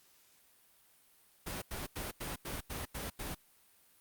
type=noise bursts; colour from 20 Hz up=pink; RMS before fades=-40 dBFS; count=8; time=1.46-3.349 s; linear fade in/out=10 ms; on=160 ms; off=87 ms; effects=white hiss -66 dBFS RMS until 4 s + Opus 48 kbps